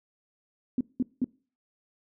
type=tone bursts; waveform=sine; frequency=253 Hz; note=B3; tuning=42 cents sharp; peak=-22 dBFS; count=3; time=0.78-1.244 s; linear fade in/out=2 ms; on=28 ms; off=190 ms; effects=noise-tail reverb RT60 0.4 s tail -23 dB re dry